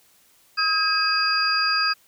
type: tone cluster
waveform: sine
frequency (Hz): 1270 / 1620 / 2548 / 4828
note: D#6 / G#6 / D#7 / D8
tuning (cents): +35 / -43 / +41 / +47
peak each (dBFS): -24 / -25 / -28 / -22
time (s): 0.57-1.94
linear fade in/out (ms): 20
effects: white hiss -58 dBFS RMS until 2.07 s